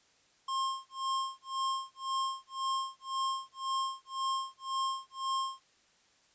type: tone with tremolo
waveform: square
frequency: 1066 Hz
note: C6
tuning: 32 cents sharp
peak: -30 dBFS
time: 0.48-5.63 s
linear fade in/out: 5 ms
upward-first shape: sine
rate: 1.9 Hz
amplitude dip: 100%
effects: white hiss -67 dBFS RMS until 6.34 s + resampled to 16000 Hz